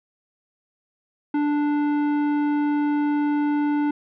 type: tone with tanh clipping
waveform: sine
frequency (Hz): 293.7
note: D4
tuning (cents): 0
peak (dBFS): -21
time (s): 1.34-3.91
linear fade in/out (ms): 5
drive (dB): 13
effects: none

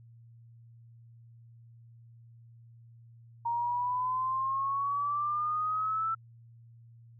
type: exponential sweep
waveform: sine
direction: up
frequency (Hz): 932.3 to 1333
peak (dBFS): -28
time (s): 3.45-6.15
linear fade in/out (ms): 10
effects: added 116 Hz sine -52 dBFS peak until 7.19 s

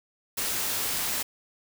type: noise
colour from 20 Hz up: white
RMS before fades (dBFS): -29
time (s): 0.37-1.23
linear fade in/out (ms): 10
effects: none

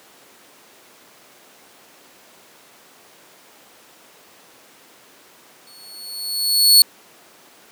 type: tone with exponential growth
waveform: sawtooth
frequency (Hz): 4400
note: C#8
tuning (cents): -14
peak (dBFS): -3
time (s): 5.67-6.82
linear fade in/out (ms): 1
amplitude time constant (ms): 250
effects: pink hiss -48 dBFS RMS until 7.71 s + high-pass 300 Hz 12 dB/octave

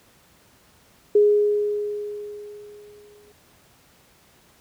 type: tone with exponential decay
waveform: sine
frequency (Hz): 415.3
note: G#4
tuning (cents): 0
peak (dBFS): -11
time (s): 1.15-3.32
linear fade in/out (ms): 5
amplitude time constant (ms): 470
effects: pink hiss -56 dBFS RMS until 4.6 s + high-pass 60 Hz 12 dB/octave

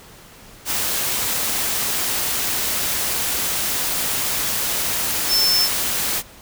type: tone in noise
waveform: sine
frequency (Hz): 5300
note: E8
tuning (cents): +9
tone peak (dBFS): -15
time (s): 5.28-5.69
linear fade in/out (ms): 50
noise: white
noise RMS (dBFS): -22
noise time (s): 0.65-6.23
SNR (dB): +4
effects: pink hiss -44 dBFS RMS until 6.41 s

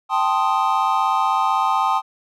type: chord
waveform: triangle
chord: A half-diminished seventh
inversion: third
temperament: equal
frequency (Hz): 784 / 880 / 1046.5 / 1244.5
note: G5 / A5 / C6 / Eb6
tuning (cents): 0 / 0 / 0 / 0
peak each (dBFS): -20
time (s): 0.09-2.02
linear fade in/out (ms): 50
effects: none

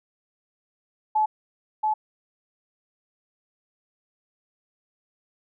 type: tone with echo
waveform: sine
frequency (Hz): 860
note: A5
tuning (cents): -40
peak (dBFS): -18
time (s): 1.15-1.26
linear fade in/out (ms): 10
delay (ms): 680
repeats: 1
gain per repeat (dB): -2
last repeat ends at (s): 1.94
effects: none

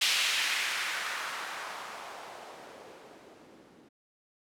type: noise with low-pass filter sweep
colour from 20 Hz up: violet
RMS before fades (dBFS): -35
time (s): 0.01-3.89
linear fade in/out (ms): 10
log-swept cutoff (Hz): 3100 to 250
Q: 1.4
effects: none

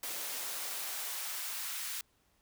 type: noise with high-pass filter sweep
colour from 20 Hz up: white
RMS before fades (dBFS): -39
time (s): 0.03-2.01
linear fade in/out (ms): 2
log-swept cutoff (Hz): 310 to 1500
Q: 0.86
effects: pink hiss -72 dBFS RMS until 2.41 s

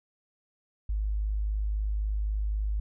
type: tone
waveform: sine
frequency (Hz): 51.91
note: G#1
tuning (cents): 0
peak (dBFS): -26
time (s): 0.89-2.8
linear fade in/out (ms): 5
effects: none

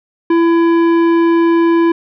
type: tone with tanh clipping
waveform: sine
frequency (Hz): 335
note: E4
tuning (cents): +28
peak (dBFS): -10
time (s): 0.3-1.92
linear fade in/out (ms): 5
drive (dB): 13
effects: none

